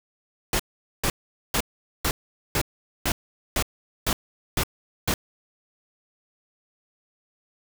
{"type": "noise bursts", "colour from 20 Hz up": "pink", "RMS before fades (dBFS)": -23, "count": 10, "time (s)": [0.53, 5.14], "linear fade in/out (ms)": 2, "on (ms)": 65, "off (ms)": 440, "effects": []}